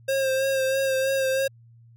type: tone with vibrato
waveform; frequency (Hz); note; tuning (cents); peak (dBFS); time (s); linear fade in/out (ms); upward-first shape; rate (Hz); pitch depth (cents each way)
square; 534; C5; +35; -22; 0.08-1.48; 10; sine; 3.1; 27
effects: added 116 Hz sine -49 dBFS peak until 1.96 s